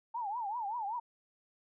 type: tone with vibrato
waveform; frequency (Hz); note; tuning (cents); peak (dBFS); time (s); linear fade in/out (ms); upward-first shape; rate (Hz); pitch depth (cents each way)
sine; 880; A5; 0; -34; 0.14-1; 10; triangle; 5.2; 230
effects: none